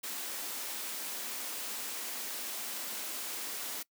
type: high-pass noise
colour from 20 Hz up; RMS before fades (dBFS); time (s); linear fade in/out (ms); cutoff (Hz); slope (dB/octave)
white; -39; 0.03-3.83; 10; 200; 96
effects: noise-tail reverb RT60 0.1 s tail -22 dB re dry